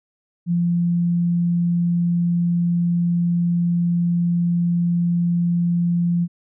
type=tone; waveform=sine; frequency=172.7 Hz; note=F3; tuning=19 cents flat; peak=-16 dBFS; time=0.46-6.28 s; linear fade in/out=50 ms; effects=none